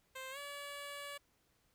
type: tone with pitch glide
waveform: 10% pulse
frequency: 524 to 571.4 Hz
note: C5 to D5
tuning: +2 to -48 cents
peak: -36 dBFS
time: 0.15-1.18 s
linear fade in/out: 10 ms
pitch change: +150 cents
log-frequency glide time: 0.31-0.38 s
effects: pink hiss -75 dBFS RMS until 1.74 s